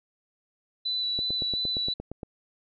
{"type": "tone with vibrato", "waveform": "sine", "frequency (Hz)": 3969, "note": "B7", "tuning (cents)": 8, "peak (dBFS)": -26, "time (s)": [0.85, 1.94], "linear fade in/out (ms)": 10, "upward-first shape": "square", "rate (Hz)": 2.8, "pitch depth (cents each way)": 11}
{"type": "click train", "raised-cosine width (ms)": 2, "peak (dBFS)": -22, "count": 10, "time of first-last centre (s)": [1.19, 2.232], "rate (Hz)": 8.64}
{"effects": []}